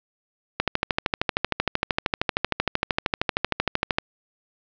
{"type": "click train", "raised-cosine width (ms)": 0.3, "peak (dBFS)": -4, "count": 45, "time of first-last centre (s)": [0.6, 3.985], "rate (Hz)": 13, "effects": ["low-pass 5000 Hz 12 dB/octave"]}